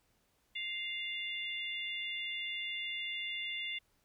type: harmonic tone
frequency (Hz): 698.5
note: F5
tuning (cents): 0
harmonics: 3 / 4 / 5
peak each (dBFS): -40 / -41 / -42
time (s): 0.55-3.79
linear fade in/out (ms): 10
effects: pink hiss -74 dBFS RMS until 4.04 s